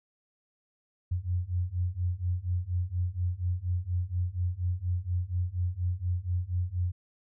sine beating tone pair, 87.31 / 91.51 Hz, F2 / F#2, 0 / -19 cents, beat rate 4.2 Hz, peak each -31 / -30 dBFS, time 1.11-6.92 s, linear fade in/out 10 ms, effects none

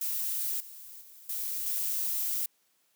violet noise with level steps, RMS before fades -32 / -47 / -52 / -34 / -31 dBFS, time 0.01-2.46 s, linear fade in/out 5 ms, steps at 0.6 / 1.01 / 1.29 / 1.66 s, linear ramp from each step 5 ms, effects white hiss -71 dBFS RMS until 2.95 s + high-pass 150 Hz 12 dB/octave

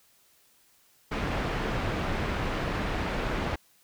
pink low-pass noise, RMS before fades -30 dBFS, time 1.11-3.56 s, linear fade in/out 10 ms, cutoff 2400 Hz, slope 12 dB/octave, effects white hiss -63 dBFS RMS until 3.83 s

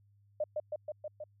sine tone with echo, 606 Hz, D#5, 46 cents flat, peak -29 dBFS, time 0.4-0.44 s, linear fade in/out 5 ms, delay 160 ms, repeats 5, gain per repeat -2 dB, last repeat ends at 1.24 s, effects added 101 Hz sine -63 dBFS peak until 1.4 s

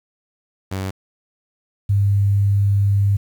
sawtooth / sine tone pair in turn, 95.4 / 100.23 Hz, G2 / G2, -47 / +39 cents, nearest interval minor second, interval 86 cents, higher second, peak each -19 / -13 dBFS, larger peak second, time 0.71-0.91 / 1.89-3.17 s, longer second, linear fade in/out 10 ms, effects 8-bit

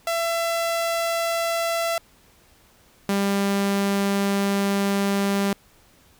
sawtooth tone pair in turn, 671 / 198.8 Hz, E5 / G3, +31 / +25 cents, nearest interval octave + major sixth, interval 2106 cents, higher first, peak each -18 / -16 dBFS, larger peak second, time 0.07-1.98 / 3.09-5.53 s, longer second, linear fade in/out 2 ms, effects pink hiss -56 dBFS RMS until 6.19 s

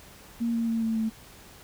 sine tone with pitch steps, 233 / 230.1 / 227.2 / 224.3 / 221.5 Hz, A#3 / A#3 / A#3 / A3 / A3, -1 / -22 / -44 / +34 / +12 cents, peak -24 dBFS, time 0.4-1.1 s, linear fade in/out 20 ms, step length 140 ms, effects pink hiss -50 dBFS RMS until 1.63 s

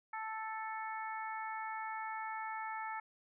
harmonic tone, 440 Hz, A4, in tune, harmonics 2 / 3 / 4 / 5, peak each -41 / -45 / -47 / -49 dBFS, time 0.13-3 s, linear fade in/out 5 ms, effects none

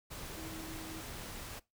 sine tone in noise, 320.7 Hz, E4, 48 cents flat, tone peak -46 dBFS, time 0.36-1.02 s, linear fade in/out 20 ms, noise pink, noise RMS -45 dBFS, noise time 0.1-1.6 s, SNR -4 dB, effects noise-tail reverb RT60 0.2 s tail -20 dB re dry

